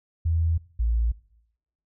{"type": "tone pair in turn", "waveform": "sine", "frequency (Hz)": [82.3, 57.01], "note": ["E2", "A#1"], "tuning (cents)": [-2, -38], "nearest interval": "tritone", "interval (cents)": 636, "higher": "first", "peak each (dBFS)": -20, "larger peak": "neither", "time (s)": [[0.25, 0.58], [0.79, 1.12]], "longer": "neither", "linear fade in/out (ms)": 10, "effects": ["noise-tail reverb RT60 0.8 s tail -21 dB re dry"]}